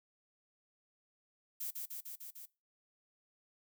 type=noise with echo; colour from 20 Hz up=violet; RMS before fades=-40 dBFS; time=1.6-1.71 s; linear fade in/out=10 ms; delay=150 ms; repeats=5; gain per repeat=-2 dB; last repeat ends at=2.46 s; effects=noise-tail reverb RT60 0.3 s tail -22 dB re dry